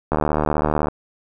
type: click train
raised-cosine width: 1 ms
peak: -5 dBFS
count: 59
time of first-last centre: 0.12-0.884 s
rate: 75.9 Hz
effects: none